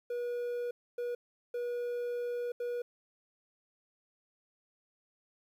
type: tone bursts at uneven times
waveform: triangle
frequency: 483.2 Hz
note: B4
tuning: 38 cents flat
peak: -31 dBFS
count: 4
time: 0.1-0.71 / 0.98-1.15 / 1.54-2.52 / 2.6-2.82 s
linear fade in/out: 5 ms
effects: 11-bit